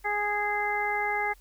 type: harmonic tone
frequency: 414.2 Hz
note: G#4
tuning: 5 cents flat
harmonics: 1 / 2 / 3 / 4 / 5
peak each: -35 / -29 / -38 / -34 / -30 dBFS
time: 0.04-1.34 s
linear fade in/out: 20 ms
effects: added 44 Hz sine -53 dBFS peak until 1.4 s + white hiss -62 dBFS RMS until 1.4 s